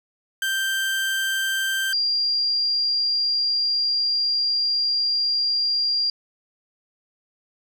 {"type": "tone pair in turn", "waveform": ["30% pulse", "sine"], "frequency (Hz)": [1568, 4778], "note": ["G6", "D8"], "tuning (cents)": [0, 29], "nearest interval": "octave + perfect fifth", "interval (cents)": 1929, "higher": "second", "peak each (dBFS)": [-19, -19], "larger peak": "neither", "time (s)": [[0.42, 1.93], [1.93, 6.1]], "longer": "second", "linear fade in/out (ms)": 2, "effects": ["10-bit"]}